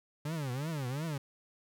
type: tone with vibrato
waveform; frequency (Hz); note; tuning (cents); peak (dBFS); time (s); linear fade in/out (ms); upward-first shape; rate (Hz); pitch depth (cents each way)
40% pulse; 142.7; D3; -49; -33; 0.25-1.18; 5; triangle; 2.8; 300
effects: none